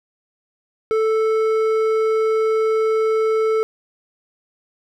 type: tone with hard clipping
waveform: sine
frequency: 440 Hz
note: A4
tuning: in tune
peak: -17 dBFS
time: 0.91-3.63 s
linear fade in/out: 0 ms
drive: 8 dB
effects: none